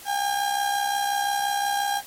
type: tone with amplitude modulation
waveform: 35% pulse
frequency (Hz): 807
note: G#5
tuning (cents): -50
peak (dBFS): -19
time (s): 0.05-2.02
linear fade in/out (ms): 50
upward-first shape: sine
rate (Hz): 65.7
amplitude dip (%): 55
effects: white hiss -44 dBFS RMS until 2.06 s + AAC 48 kbps